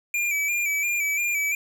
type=tone with vibrato; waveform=square; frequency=2349 Hz; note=D7; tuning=in tune; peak=-23 dBFS; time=0.14-1.55 s; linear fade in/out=2 ms; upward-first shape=square; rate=2.9 Hz; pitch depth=40 cents each way; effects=none